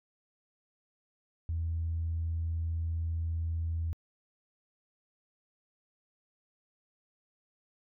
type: tone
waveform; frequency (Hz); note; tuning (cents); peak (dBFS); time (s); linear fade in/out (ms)
sine; 82.41; E2; 0; -29; 1.49-3.93; 0
effects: tanh soft clip ceiling -25 dBFS